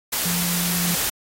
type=tone in noise; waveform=sine; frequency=174.61 Hz; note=F3; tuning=in tune; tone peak=-24 dBFS; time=0.25-0.95 s; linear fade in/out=10 ms; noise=white; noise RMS=-23 dBFS; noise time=0.12-1.1 s; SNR=-4 dB; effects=AAC 48 kbps